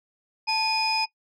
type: tone cluster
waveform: sine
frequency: 882 / 2470 / 5040 Hz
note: A5 / D#7 / D#8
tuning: +4 / -13 / +21 cents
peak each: -25 dBFS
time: 0.47-1.06 s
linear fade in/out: 20 ms
effects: noise-tail reverb RT60 0.1 s tail -20 dB re dry + tanh soft clip ceiling -16 dBFS